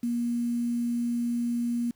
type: tone with quantisation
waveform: sine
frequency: 237.9 Hz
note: A#3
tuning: 35 cents sharp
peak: -25 dBFS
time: 0.03-1.91 s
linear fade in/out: 5 ms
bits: 8
effects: pink hiss -69 dBFS RMS until 1.95 s